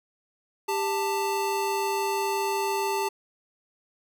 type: tone pair together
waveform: square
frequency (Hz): 395.1 / 887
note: G4 / A5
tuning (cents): +14 / +14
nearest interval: octave + major second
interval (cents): 1400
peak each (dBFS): -29 / -28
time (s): 0.68-3.09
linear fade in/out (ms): 10
effects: none